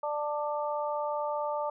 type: harmonic tone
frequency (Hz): 295.9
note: D4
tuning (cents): +13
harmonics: 2 / 3 / 4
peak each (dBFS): -32 / -33 / -37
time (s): 0.03-1.7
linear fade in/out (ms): 5
effects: none